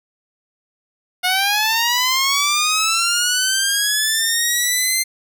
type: linear sweep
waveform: 10% pulse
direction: up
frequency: 718 to 2093 Hz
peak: -7 dBFS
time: 1.23-5.04 s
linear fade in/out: 20 ms
effects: none